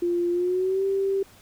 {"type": "tone with pitch glide", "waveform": "sine", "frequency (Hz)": [348, 390.6], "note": ["F4", "G4"], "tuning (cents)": [-6, -6], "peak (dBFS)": -21, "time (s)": [0.02, 1.23], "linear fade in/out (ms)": 5, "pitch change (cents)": 200, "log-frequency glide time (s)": [0.31, 0.85], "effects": ["pink hiss -53 dBFS RMS until 1.41 s"]}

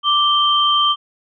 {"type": "tone pair together", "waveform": "sine", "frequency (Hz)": [1174.7, 3136], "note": ["D6", "G7"], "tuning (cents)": [0, 0], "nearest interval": "octave + perfect fourth", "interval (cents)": 1700, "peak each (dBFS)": -15, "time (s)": [0.03, 0.96], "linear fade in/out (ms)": 50, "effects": []}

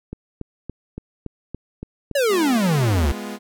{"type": "click train", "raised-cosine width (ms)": 3, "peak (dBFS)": -17, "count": 8, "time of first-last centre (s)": [0.13, 2.113], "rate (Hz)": 3.53}
{"type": "exponential sweep", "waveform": "square", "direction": "down", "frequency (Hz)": [589, 65], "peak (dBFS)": -17, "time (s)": [2.15, 3.12], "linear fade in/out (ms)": 5}
{"type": "chord", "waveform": "sawtooth", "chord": "F diminished", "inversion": "first", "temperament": "equal", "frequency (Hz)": [207.7, 246.9, 349.2], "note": ["Ab3", "Cb4", "F4"], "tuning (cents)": [0, 0, 0], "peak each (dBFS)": [-27, -30, -33], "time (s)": [2.28, 3.39], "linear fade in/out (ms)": 50}
{"effects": []}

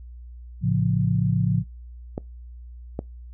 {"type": "chord", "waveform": "sine", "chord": "A augmented", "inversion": "none", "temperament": "equal with one note detuned", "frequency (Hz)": [110.89, 138.59, 174.61], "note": ["A2", "C#3", "E#3"], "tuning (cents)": [14, 0, 0], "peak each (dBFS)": -23, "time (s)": [0.61, 1.64], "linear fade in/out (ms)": 50}
{"type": "clicks", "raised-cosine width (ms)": 2, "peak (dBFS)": -14, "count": 2, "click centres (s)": [2.179, 2.991]}
{"effects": ["noise-tail reverb RT60 0.2 s tail -25 dB re dry", "added 60 Hz sine -38 dBFS peak until 3.33 s"]}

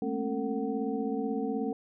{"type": "tone cluster", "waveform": "sine", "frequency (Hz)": [212.1, 228.3, 270.9, 450, 750], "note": ["G#3", "A#3", "C#4", "A4", "F#5"], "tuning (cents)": [37, -36, -40, 39, 23], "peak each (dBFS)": [-36, -36, -33, -34, -40], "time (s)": [0.02, 1.73], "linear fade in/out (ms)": 2, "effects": []}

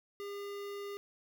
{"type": "tone with notch filter", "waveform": "square", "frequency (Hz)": 403.8, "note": "G#4", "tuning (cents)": -49, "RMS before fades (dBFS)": -42, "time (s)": [0.2, 0.97], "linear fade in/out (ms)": 0, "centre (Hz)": 8300, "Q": 1.7, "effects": []}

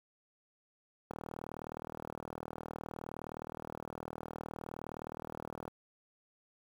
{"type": "click train", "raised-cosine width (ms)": 1, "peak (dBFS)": -27, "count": 181, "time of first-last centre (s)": [1.11, 5.679], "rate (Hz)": 39.4, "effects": ["high-pass 80 Hz 12 dB/octave", "9-bit"]}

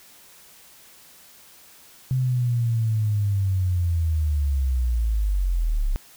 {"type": "linear sweep", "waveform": "sine", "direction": "down", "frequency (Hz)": [130.81, 32.7], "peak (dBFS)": -19, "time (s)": [2.11, 5.96], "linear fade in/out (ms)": 0, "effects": ["white hiss -50 dBFS RMS until 6.16 s"]}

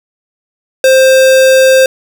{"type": "tone", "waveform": "square", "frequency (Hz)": 525, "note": "C5", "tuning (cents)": 6, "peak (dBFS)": -4, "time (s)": [0.84, 1.86], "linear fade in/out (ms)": 2, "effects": []}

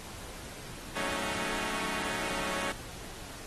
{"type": "chord", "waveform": "5% pulse", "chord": "D# half-diminished seventh", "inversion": "first", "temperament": "equal", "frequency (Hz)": [185, 220, 277.2, 311.1], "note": ["F#3", "A3", "C#4", "D#4"], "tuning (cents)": [0, 0, 0, 0], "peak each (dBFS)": -28, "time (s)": [0.95, 2.73], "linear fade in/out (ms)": 20, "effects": ["pink hiss -45 dBFS RMS until 3.46 s", "AAC 32 kbps"]}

